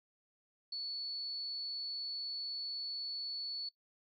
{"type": "tone", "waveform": "sine", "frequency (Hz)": 4432, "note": "C#8", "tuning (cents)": -1, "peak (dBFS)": -37, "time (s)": [0.72, 3.69], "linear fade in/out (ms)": 5, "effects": ["noise-tail reverb RT60 0.1 s tail -21 dB re dry", "MP3 48 kbps"]}